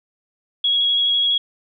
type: tone with vibrato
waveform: sine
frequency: 3322 Hz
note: G#7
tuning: in tune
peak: -15 dBFS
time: 0.64-1.38 s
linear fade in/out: 5 ms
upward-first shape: square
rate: 12 Hz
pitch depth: 9 cents each way
effects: none